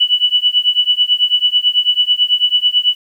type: tone with tremolo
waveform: sine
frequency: 2960 Hz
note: F#7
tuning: in tune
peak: -6 dBFS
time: 0-2.95 s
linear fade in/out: 10 ms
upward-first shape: triangle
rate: 9.1 Hz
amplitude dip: 100%
effects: 8-bit